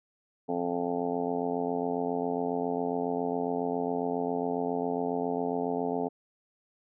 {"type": "harmonic tone", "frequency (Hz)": 87.31, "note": "F2", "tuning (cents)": 0, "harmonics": [2, 3, 4, 5, 6, 7, 8, 9, 10], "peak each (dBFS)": [-40, -33, -43, -32, -42, -40, -36, -38, -42], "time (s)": [0.48, 6.09], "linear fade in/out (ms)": 20, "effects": []}